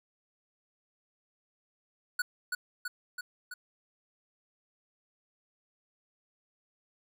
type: tone with echo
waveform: square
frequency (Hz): 1471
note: F#6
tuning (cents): -11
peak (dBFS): -28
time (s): 2.19-2.22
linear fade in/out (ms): 5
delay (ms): 330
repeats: 4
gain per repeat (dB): -3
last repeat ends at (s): 3.54
effects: none